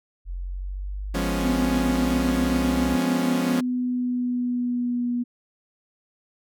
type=linear sweep; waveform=sine; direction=up; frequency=43.65 to 64.4 Hz; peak=-28 dBFS; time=0.25-2.98 s; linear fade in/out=50 ms
type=chord; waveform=sawtooth; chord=C# dominant seventh; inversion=first; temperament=equal; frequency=174.61 / 207.7 / 246.9 / 277.2 Hz; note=E#3 / G#3 / B3 / C#4; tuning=0 / 0 / 0 / 0 cents; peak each=-24 / -27 / -29 / -24 dBFS; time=1.14-3.61 s; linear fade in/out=10 ms
type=tone with pitch glide; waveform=sine; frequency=254.5 to 242.4 Hz; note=C4 to B3; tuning=-48 to -32 cents; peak=-22 dBFS; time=1.41-5.24 s; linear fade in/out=20 ms; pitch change=-84 cents; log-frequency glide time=2.77-5.12 s
effects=none